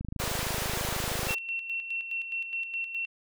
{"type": "click train", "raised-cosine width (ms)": 5, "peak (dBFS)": -23, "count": 35, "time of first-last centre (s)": [0.01, 1.308], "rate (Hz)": 26.2}
{"type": "high-pass noise", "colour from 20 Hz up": "pink", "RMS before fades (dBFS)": -33, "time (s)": [0.19, 1.35], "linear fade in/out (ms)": 10, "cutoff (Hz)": 360, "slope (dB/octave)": 48}
{"type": "tone with tremolo", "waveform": "sine", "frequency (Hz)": 2714, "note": "E7", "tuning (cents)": 50, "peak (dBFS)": -29, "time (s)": [1.28, 3.06], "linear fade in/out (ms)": 10, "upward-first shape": "square", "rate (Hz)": 4.8, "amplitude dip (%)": 55}
{"effects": []}